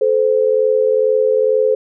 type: tone pair together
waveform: sine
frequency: 433.9 / 516.1 Hz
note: A4 / C5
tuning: -24 / -24 cents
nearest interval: minor third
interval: 300 cents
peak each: -14 dBFS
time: 0.01-1.75 s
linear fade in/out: 5 ms
effects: none